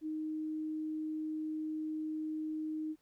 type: tone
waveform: sine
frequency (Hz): 311.1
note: D#4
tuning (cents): 0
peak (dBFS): -35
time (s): 0.01-2.96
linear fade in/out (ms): 50
effects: pink hiss -75 dBFS RMS until 3.01 s